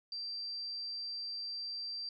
sine tone, 4699 Hz, D8, in tune, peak -38 dBFS, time 0.12-2.09 s, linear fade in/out 2 ms, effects none

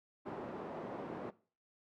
pink band-pass noise, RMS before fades -44 dBFS, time 0.25-1.31 s, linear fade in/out 20 ms, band 260 to 790 Hz, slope 12 dB/octave, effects noise-tail reverb RT60 0.4 s tail -19 dB re dry

